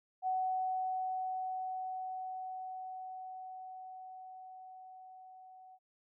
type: tone with level ramp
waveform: sine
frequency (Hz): 748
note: F#5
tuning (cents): +19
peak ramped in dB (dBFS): -30 to -53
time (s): 0.22-5.79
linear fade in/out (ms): 50
effects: none